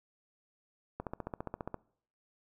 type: click train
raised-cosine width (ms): 1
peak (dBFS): -23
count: 12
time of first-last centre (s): 1-1.743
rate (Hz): 14.8
effects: noise-tail reverb RT60 0.6 s tail -23 dB re dry